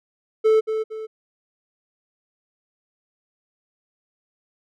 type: tone with echo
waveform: triangle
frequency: 438 Hz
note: A4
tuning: 8 cents flat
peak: -11 dBFS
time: 0.44-0.61 s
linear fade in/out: 20 ms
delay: 230 ms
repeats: 2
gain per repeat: -8 dB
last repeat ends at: 1.07 s
effects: none